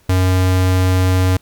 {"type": "tone", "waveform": "square", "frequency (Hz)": 92.5, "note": "F#2", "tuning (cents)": 0, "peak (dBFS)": -12, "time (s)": [0.09, 1.37], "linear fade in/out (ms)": 5, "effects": ["pink hiss -54 dBFS RMS until 1.41 s"]}